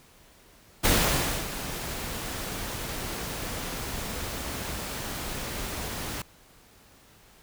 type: noise with ADSR envelope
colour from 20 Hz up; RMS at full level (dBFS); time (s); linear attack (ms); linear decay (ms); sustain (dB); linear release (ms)
pink; -21; 0.83-6.22; 23; 600; -13; 4
effects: pink hiss -56 dBFS RMS until 7.42 s